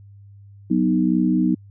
sine chord, B major, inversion second, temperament equal, 185 / 246.9 / 311.1 Hz, F#3 / B3 / D#4, 0 / 0 / 0 cents, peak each -20 dBFS, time 0.7-1.55 s, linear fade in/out 10 ms, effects added 100 Hz sine -42 dBFS peak until 1.7 s

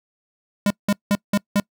square tone bursts, 203.2 Hz, G#3, 38 cents flat, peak -16 dBFS, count 5, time 0.66-1.6 s, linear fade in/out 2 ms, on 44 ms, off 180 ms, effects noise-tail reverb RT60 0.1 s tail -25 dB re dry

